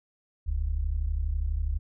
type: tone pair together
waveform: sine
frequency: 41.21 / 73.42 Hz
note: E1 / D2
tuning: 0 / 0 cents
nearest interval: minor seventh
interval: 1000 cents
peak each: -28 dBFS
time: 0.46-1.79 s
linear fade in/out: 20 ms
effects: none